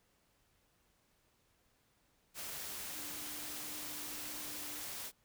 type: tone in noise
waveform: sine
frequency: 298.7 Hz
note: D4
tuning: 29 cents sharp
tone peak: -55 dBFS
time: 2.92-4.84 s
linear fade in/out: 50 ms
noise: white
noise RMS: -44 dBFS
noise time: 2.34-5.12 s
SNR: -14 dB
effects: pink hiss -74 dBFS RMS until 5.24 s